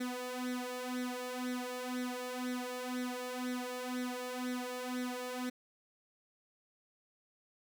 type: tone with flanger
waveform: sawtooth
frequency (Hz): 250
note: B3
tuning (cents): +21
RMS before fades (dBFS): -39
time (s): 0-5.5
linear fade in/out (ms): 10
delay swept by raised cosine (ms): 0.51 to 2.31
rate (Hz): 2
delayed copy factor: +0.8
effects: none